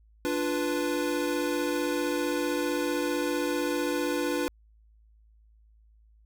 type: chord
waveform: square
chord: B diminished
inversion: first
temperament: equal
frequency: 293.7 / 349.2 / 493.9 Hz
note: D4 / F4 / B4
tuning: 0 / 0 / 0 cents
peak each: -31 / -32 / -32 dBFS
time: 0.25-4.48 s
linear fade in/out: 0 ms
effects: added 54 Hz sine -56 dBFS peak until 6.25 s